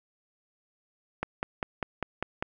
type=click train; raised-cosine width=0.5 ms; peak=-14 dBFS; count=7; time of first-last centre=1.23-2.425 s; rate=5.02 Hz; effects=none